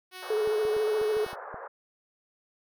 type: tone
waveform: 5% pulse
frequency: 370 Hz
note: F#4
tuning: in tune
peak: -29 dBFS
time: 0.11-1.36 s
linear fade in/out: 50 ms
type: band-pass noise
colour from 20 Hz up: pink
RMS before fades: -41 dBFS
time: 0.22-1.68 s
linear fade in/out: 10 ms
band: 470 to 1600 Hz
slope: 48 dB/octave
type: tone with vibrato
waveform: sine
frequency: 428.6 Hz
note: A4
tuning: 45 cents flat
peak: -24 dBFS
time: 0.3-1.25 s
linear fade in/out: 5 ms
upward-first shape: square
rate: 14 Hz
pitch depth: 27 cents each way
type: clicks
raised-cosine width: 3 ms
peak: -33 dBFS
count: 8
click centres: 0.475 / 0.652 / 0.766 / 1.015 / 1.168 / 1.264 / 1.331 / 1.543 s
effects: none